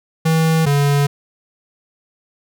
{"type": "tone pair in turn", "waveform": "square", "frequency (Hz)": [161.2, 142.64], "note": ["E3", "C#3"], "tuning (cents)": [-38, 50], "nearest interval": "major second", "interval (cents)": 212, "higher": "first", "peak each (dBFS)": -13, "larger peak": "neither", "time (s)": [[0.25, 0.66], [0.66, 1.07]], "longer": "neither", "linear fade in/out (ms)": 10, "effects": []}